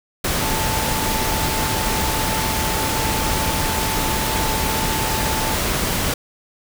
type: tone in noise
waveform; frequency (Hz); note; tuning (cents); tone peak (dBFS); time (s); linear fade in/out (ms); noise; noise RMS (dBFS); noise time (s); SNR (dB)
sine; 880; A5; 0; -26; 0.41-5.55; 5; pink; -21; 0.24-6.14; -8
effects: none